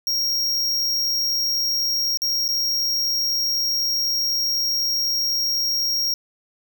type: tone with dropouts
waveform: square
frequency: 5588 Hz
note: F8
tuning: in tune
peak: -20 dBFS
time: 0.07-6.14 s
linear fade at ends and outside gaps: 1 ms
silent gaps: 2.173-2.219 / 2.48-2.488 s
effects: none

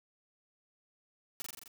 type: noise with echo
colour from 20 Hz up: white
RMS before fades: -40 dBFS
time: 1.4-1.42 s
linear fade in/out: 0 ms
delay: 43 ms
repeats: 6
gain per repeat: -2 dB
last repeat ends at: 1.678 s
effects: none

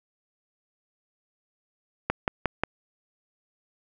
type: click train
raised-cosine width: 0.5 ms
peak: -8 dBFS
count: 4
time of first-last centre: 2.1-2.636 s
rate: 5.6 Hz
effects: none

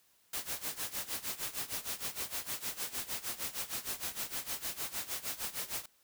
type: noise with tremolo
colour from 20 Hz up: white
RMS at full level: -36 dBFS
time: 0.33-5.86 s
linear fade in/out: 5 ms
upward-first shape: sine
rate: 6.5 Hz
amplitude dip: 85%
effects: white hiss -69 dBFS RMS until 6.03 s

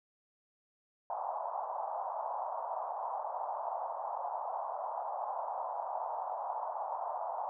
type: band-pass noise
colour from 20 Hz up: pink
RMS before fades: -38 dBFS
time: 1.1-7.49 s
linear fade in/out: 0 ms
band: 660 to 1000 Hz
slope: 48 dB/octave
effects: none

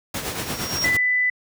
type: noise with tremolo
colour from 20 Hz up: pink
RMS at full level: -25 dBFS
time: 0.14-0.97 s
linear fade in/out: 5 ms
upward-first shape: triangle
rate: 8.7 Hz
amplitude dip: 60%
type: tone with exponential growth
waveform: sine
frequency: 5588 Hz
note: F8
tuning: in tune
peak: -20 dBFS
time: 0.16-0.85 s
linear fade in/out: 0 ms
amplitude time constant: 150 ms
type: tone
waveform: sine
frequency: 1995 Hz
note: B6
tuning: 17 cents sharp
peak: -17 dBFS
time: 0.84-1.3 s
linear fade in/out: 5 ms
effects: high-pass 80 Hz 12 dB/octave

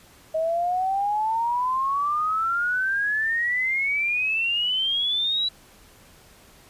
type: exponential sweep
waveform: sine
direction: up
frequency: 630 to 3951 Hz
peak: -21 dBFS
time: 0.34-5.49 s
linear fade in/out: 10 ms
effects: pink hiss -52 dBFS RMS until 6.69 s + resampled to 32000 Hz

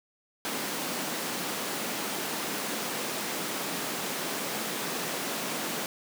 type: high-pass noise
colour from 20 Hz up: pink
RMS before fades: -33 dBFS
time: 0.45-5.86 s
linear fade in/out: 0 ms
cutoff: 190 Hz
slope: 24 dB/octave
effects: none

